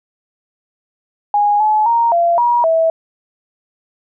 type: tone with pitch steps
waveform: sine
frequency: 825 / 856 / 932 / 685 / 957 / 652 Hz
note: G#5 / A5 / A#5 / F5 / A#5 / E5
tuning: -12 / -48 / -1 / -34 / +45 / -19 cents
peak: -10 dBFS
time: 1.34-2.9 s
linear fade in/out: 2 ms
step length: 260 ms
effects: none